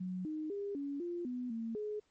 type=tone with pitch steps; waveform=sine; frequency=183.7 / 309.4 / 403.2 / 282.3 / 347.8 / 248.5 / 227.2 / 421.7 Hz; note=F#3 / D#4 / G4 / C#4 / F4 / B3 / A#3 / G#4; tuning=-12 / -10 / +49 / +32 / -7 / +11 / -44 / +26 cents; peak=-36 dBFS; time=0-2 s; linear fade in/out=10 ms; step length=250 ms; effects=pink hiss -75 dBFS RMS until 2.1 s + MP3 32 kbps